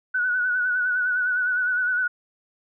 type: tone with vibrato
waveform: sine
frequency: 1480 Hz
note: F#6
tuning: in tune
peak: -20 dBFS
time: 0.14-2.08 s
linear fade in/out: 10 ms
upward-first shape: sine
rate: 9.8 Hz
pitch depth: 46 cents each way
effects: none